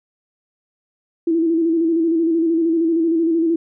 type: tone with vibrato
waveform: sine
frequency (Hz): 329.6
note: E4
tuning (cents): 0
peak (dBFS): -14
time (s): 1.27-3.56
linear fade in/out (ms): 5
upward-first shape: square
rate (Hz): 13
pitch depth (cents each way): 41
effects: none